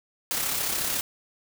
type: noise with amplitude modulation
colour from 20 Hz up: white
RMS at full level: -26 dBFS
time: 0.31-1.01 s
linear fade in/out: 0 ms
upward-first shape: sine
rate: 34 Hz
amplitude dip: 40%
effects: none